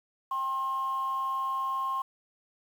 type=tone pair together; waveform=sine; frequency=788.4 / 1067 Hz; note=G5 / C6; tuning=+10 / +34 cents; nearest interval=perfect fourth; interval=524 cents; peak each=-38 / -27 dBFS; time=0.31-2.02 s; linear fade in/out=5 ms; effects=tanh soft clip ceiling -24 dBFS + 9-bit